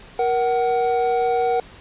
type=tone pair together; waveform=triangle; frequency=471.9 / 749.1 Hz; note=A#4 / F#5; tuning=+21 / +21 cents; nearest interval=minor sixth; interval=800 cents; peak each=-18 dBFS; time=0.19-1.6 s; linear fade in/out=2 ms; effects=pink hiss -44 dBFS RMS until 1.8 s + resampled to 8000 Hz